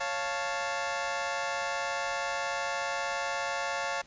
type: chord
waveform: 20% pulse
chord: Db augmented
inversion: none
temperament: equal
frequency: 554.4 / 698.5 / 880 Hz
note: Db5 / F5 / A5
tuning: 0 / 0 / 0 cents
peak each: -30 dBFS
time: 0-4.02 s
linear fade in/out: 10 ms
effects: pink hiss -57 dBFS RMS until 4.06 s + resampled to 16000 Hz